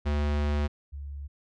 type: tone pair in turn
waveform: square / sine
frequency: 73.42 / 70.8 Hz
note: D2 / C#2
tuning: 0 / +37 cents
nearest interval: minor second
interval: 63 cents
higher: first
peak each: -25 / -35 dBFS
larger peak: first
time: 0.05-0.68 / 0.92-1.28 s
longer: first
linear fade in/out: 20 ms
effects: low-pass 4000 Hz 12 dB/octave